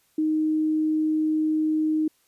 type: tone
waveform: sine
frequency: 311.1 Hz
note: D#4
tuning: in tune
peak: -20 dBFS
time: 0.18-2.08 s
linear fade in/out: 5 ms
effects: white hiss -65 dBFS RMS until 2.27 s + resampled to 32000 Hz